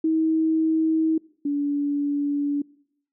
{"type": "tone pair in turn", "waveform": "sine", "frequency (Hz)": [319.4, 287.2], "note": ["D#4", "D4"], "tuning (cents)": [45, -39], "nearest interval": "major second", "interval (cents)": 184, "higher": "first", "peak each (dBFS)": [-18, -21], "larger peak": "first", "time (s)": [[0.04, 1.18], [1.45, 2.62]], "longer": "second", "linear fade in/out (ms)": 5, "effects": ["noise-tail reverb RT60 0.7 s tail -23 dB re dry"]}